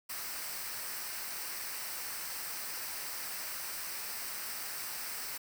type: noise with comb filter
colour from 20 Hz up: white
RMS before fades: -40 dBFS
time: 0.09-5.38 s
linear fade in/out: 10 ms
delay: 0.29 ms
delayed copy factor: -0.55
effects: none